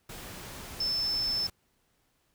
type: tone in noise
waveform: sine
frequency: 5274 Hz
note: E8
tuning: in tune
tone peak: -27 dBFS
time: 0.8-1.47 s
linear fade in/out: 5 ms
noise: pink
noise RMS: -43 dBFS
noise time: 0.09-1.5 s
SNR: +13 dB
effects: pink hiss -72 dBFS RMS until 2.34 s